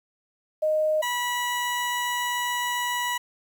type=tone pair in turn; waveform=sine / 20% pulse; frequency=619 / 975.6 Hz; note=D#5 / B5; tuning=-9 / -21 cents; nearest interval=minor sixth; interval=788 cents; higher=second; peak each=-20 dBFS; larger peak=neither; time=0.62-1.02 / 1.02-3.18 s; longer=second; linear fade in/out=10 ms; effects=9-bit